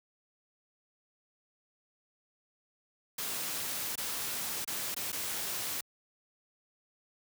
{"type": "noise with dropouts", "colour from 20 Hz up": "white", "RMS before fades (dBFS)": -36, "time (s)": [3.18, 5.81], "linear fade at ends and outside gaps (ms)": 5, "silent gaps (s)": [[3.956, 3.977], [4.647, 4.675], [4.946, 4.964], [5.119, 5.127]], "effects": ["high-pass 80 Hz 12 dB/octave"]}